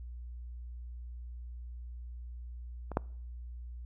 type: clicks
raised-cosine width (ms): 1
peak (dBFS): -26 / -13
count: 2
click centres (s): 2.917 / 2.971
effects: noise-tail reverb RT60 0.6 s tail -26 dB re dry + added 60 Hz sine -41 dBFS peak until 3.85 s